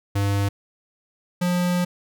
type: tone pair in turn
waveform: square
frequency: 100.1 / 177.79 Hz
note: G2 / F3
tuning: +37 / +31 cents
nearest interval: minor seventh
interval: 994 cents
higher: second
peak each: -20 dBFS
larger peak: neither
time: 0.15-0.49 / 1.41-1.85 s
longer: second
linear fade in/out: 10 ms
effects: none